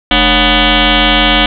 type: tone with frequency modulation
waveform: sine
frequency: 1493 Hz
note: F#6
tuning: 15 cents sharp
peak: -6 dBFS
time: 0.11-1.46 s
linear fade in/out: 2 ms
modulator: 256 Hz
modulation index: 7.8
effects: none